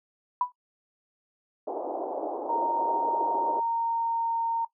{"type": "tone with exponential decay", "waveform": "sine", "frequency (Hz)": 987.8, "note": "B5", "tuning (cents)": 0, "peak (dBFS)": -19, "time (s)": [0.41, 0.52], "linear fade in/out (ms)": 2, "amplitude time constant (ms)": 23}
{"type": "band-pass noise", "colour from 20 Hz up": "white", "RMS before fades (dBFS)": -33, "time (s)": [1.67, 3.6], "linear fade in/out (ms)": 5, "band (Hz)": [300, 850], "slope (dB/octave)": 48}
{"type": "tone with pitch glide", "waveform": "sine", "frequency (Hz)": [926, 919.1], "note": ["A#5", "A#5"], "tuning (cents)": [-12, -25], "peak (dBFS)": -25, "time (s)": [2.49, 4.65], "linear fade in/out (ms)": 5, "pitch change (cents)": -13, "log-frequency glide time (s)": [3.31, 4.46]}
{"effects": ["noise-tail reverb RT60 0.1 s tail -17 dB re dry"]}